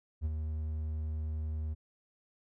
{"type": "tone with ADSR envelope", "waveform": "triangle", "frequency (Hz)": 77.6, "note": "D#2", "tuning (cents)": -4, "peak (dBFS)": -26, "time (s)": [0.21, 1.75], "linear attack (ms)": 43, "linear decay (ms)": 31, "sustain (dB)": -5, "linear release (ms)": 24, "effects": []}